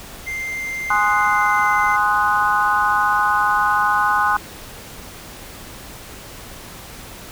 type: tone with pitch glide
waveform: triangle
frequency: 2093 to 2067 Hz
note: C7 to C7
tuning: 0 to -22 cents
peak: -22 dBFS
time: 0.26-1.97 s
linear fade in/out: 20 ms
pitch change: -22 cents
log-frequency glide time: 1.12-1.72 s
type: chord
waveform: sine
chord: Ab dominant seventh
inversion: none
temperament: equal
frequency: 830.6 / 1046.5 / 1244.5 / 1480 Hz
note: Ab5 / C6 / Eb6 / Gb6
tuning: 0 / 0 / 0 / 0 cents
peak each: -20 dBFS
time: 0.9-4.37 s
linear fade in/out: 5 ms
effects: pink hiss -37 dBFS RMS until 7.31 s